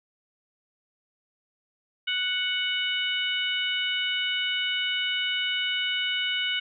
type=harmonic tone; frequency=740 Hz; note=F#5; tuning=in tune; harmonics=2 / 3 / 4 / 5; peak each=-32 / -31 / -27 / -36 dBFS; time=2.07-6.6 s; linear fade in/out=10 ms; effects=none